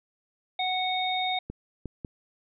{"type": "harmonic tone", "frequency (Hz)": 740, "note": "F#5", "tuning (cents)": 0, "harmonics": [1, 3, 5], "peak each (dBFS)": [-28, -33, -30], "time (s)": [0.59, 1.39], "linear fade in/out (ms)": 5}
{"type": "clicks", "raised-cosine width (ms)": 3, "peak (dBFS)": -22, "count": 3, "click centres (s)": [1.5, 1.857, 2.048]}
{"effects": []}